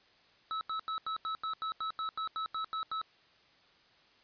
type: tone bursts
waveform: square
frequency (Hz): 1300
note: E6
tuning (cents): -24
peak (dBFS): -34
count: 14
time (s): 0.51-3.015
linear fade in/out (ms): 0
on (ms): 100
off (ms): 85
effects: white hiss -64 dBFS RMS until 4.23 s + resampled to 11025 Hz